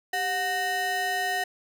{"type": "ring-modulated tone", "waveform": "square", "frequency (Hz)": 561, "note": "C#5", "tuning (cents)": 21, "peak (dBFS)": -23, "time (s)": [0.13, 1.44], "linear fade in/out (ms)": 5, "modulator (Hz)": 1290, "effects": []}